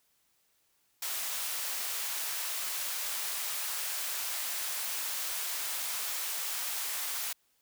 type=high-pass noise; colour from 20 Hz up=white; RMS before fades=-35 dBFS; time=1.02-7.33 s; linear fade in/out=5 ms; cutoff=730 Hz; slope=12 dB/octave; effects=white hiss -72 dBFS RMS until 7.61 s